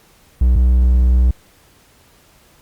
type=tone pair in turn; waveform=triangle; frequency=61.74 / 62.01 Hz; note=B1 / B1; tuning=0 / +8 cents; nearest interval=unison; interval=8 cents; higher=second; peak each=-7 dBFS; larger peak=neither; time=0.41-0.56 / 0.56-1.31 s; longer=second; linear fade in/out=5 ms; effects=pink hiss -51 dBFS RMS until 2.61 s + Opus 48 kbps